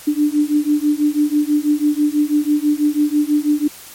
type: beating tone pair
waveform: sine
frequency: 293.7 / 299.8 Hz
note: D4 / D4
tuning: 0 / +36 cents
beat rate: 6.1 Hz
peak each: -16 dBFS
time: 0.07-3.68 s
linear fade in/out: 10 ms
effects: white hiss -38 dBFS RMS until 3.94 s + MP3 64 kbps